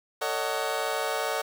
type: chord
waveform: 25% pulse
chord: D# half-diminished seventh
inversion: second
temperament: just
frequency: 448 / 560 / 622.3 / 746.7 Hz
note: A4 / C#5 / D#5 / F#5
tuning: +31 / +18 / 0 / +16 cents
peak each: -29 dBFS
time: 0.21-1.42 s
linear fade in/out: 10 ms
effects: 8-bit